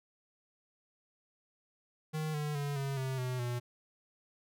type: tone with pitch steps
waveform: square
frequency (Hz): 155.56 / 149.31 / 143.31 / 137.55 / 132.02 / 126.72 / 121.63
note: D#3 / D3 / D3 / C#3 / C3 / B2 / B2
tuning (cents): 0 / +29 / -42 / -13 / +16 / +45 / -26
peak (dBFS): -34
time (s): 2.13-3.6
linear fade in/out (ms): 20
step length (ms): 210
effects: none